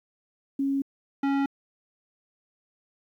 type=tone pair in turn; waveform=sine / square; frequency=275 / 276.9 Hz; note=C#4 / C#4; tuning=-14 / -2 cents; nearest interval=unison; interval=12 cents; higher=second; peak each=-23 dBFS; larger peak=neither; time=0.59-0.82 / 1.23-1.46 s; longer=neither; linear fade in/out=5 ms; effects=low-pass 2000 Hz 12 dB/octave + 10-bit